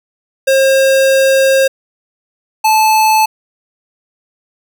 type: tone pair in turn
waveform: square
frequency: 536 / 870.7 Hz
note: C5 / A5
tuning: +42 / -18 cents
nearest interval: minor sixth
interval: 840 cents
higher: second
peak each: -8 dBFS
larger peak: neither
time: 0.47-1.68 / 2.64-3.26 s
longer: first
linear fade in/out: 10 ms
effects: none